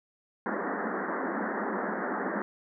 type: band-pass noise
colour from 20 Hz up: pink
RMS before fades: -32 dBFS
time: 0.46-2.42 s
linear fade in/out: 0 ms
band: 190 to 1900 Hz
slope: 96 dB/octave
effects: none